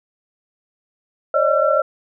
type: tone cluster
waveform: sine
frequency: 546 / 592 / 627 / 1354 Hz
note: C#5 / D5 / D#5 / E6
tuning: -26 / +14 / +13 / +46 cents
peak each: -19 dBFS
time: 1.34-1.82 s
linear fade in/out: 5 ms
effects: none